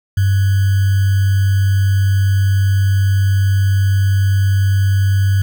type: tone with sample-and-hold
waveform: sine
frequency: 97.4 Hz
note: G2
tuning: 11 cents flat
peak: -10 dBFS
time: 0.17-5.42 s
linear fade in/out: 5 ms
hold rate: 1575 Hz
effects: none

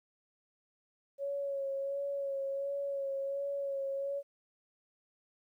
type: tone with vibrato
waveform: sine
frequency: 554.4 Hz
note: C#5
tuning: in tune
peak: -33 dBFS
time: 1.18-4.23 s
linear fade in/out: 50 ms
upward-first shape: sine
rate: 1.4 Hz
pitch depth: 26 cents each way
effects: 12-bit

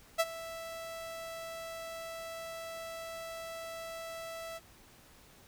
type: tone with ADSR envelope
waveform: sawtooth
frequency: 659.3 Hz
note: E5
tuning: in tune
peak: -20 dBFS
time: 0.18-4.6 s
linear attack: 22 ms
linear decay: 41 ms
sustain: -17 dB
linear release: 35 ms
effects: pink hiss -59 dBFS RMS until 5.47 s

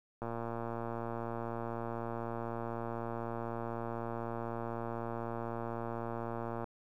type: click train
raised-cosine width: 1 ms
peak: -25 dBFS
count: 746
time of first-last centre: 0.22-6.642 s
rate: 116 Hz
effects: 11-bit

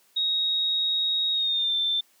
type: tone with pitch glide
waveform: sine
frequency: 3770 to 3558 Hz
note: A#7 to A7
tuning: +19 to +19 cents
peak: -22 dBFS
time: 0.16-2.01 s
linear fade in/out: 10 ms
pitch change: -100 cents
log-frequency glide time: 1.32-1.75 s
effects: white hiss -62 dBFS RMS until 2.2 s + high-pass 200 Hz 12 dB/octave

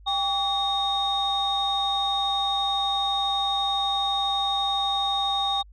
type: tone cluster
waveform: sine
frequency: 795 / 1140 / 3714 Hz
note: G5 / C#6 / A#7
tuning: +24 / +48 / -7 cents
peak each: -25 / -31 / -24 dBFS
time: 0.06-5.63 s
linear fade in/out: 20 ms
effects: tanh soft clip ceiling -16 dBFS + added 50 Hz sine -46 dBFS peak until 5.72 s

